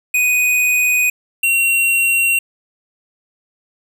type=tone pair in turn; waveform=square; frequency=2489 / 2743 Hz; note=D#7 / F7; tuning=0 / -32 cents; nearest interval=major second; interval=168 cents; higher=second; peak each=-13 dBFS; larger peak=neither; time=0.14-1.1 / 1.43-2.39 s; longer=neither; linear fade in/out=5 ms; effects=none